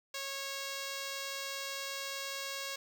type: tone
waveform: 5% pulse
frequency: 549 Hz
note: C#5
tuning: 17 cents flat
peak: -26 dBFS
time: 0.14-2.76 s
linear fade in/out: 5 ms
effects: none